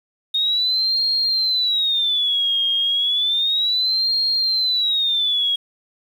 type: tone with vibrato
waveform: triangle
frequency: 3699 Hz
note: A#7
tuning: 14 cents flat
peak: -13 dBFS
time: 0.34-5.56 s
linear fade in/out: 10 ms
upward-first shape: sine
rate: 0.32 Hz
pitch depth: 230 cents each way
effects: tanh soft clip ceiling -15 dBFS + 8-bit